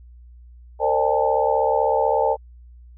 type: tone cluster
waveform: sine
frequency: 457 / 529 / 598 / 807 / 883 Hz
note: A#4 / C5 / D5 / G#5 / A5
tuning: -34 / +19 / +31 / -50 / +6 cents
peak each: -23 dBFS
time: 0.79-2.37 s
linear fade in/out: 50 ms
effects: added 60 Hz sine -42 dBFS peak until 2.97 s